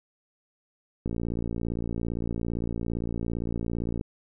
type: click train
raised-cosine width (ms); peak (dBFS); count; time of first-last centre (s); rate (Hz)
3; -18; 171; 1.06-4.011; 57.6
effects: none